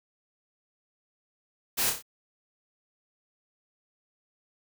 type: noise with echo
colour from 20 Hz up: white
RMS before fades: -27 dBFS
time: 1.77-1.91 s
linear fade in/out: 20 ms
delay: 29 ms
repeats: 4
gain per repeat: -5 dB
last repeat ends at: 2.026 s
effects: none